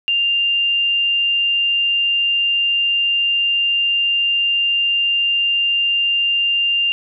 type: tone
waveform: sine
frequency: 2794 Hz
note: F7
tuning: in tune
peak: -14 dBFS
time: 0.08-6.92 s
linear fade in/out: 0 ms
effects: none